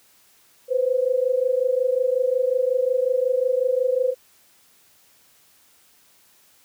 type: tone pair together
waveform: sine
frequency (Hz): 497.8 / 523.3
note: B4 / C5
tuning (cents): +14 / 0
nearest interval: minor second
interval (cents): 86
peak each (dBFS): -21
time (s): 0.68-4.15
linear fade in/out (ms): 50
effects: white hiss -57 dBFS RMS until 6.64 s + high-pass 60 Hz 12 dB/octave